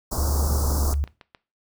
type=band-stop noise; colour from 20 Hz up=pink; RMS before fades=-28 dBFS; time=0.11-0.94 s; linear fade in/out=10 ms; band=1300 to 4900 Hz; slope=48 dB/octave
type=tone with pitch glide; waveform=sine; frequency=72.1 to 71.35 Hz; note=D2 to D2; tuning=-31 to -49 cents; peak=-21 dBFS; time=0.18-1.04 s; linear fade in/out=0 ms; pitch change=-18 cents; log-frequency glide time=0.57-0.75 s
type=click train; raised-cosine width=0.3 ms; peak=-27 dBFS; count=4; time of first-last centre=0.94-1.348 s; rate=7.35 Hz
effects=noise-tail reverb RT60 0.3 s tail -18 dB re dry